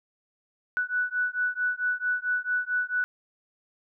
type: beating tone pair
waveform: sine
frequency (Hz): 1480 / 1484.5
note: F#6 / F#6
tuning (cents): 0 / +5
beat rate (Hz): 4.5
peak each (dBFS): -28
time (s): 0.77-3.04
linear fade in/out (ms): 0
effects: none